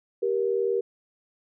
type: tone pair together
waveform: sine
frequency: 392 / 472.3 Hz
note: G4 / A#4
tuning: 0 / +23 cents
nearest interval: minor third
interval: 323 cents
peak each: -25 dBFS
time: 0.22-0.81 s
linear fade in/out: 10 ms
effects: none